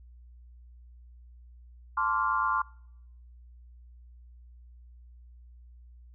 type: chord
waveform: sine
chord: D minor seventh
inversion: second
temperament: equal with one note detuned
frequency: 880 / 1046.5 / 1155.1 / 1396.9 Hz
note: A5 / C6 / D6 / F6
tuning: 0 / 0 / -29 / 0 cents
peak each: -34 / -28 / -30 / -31 dBFS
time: 1.97-2.62 s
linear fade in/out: 5 ms
effects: noise-tail reverb RT60 0.8 s tail -26 dB re dry + added 60 Hz sine -49 dBFS peak until 6.14 s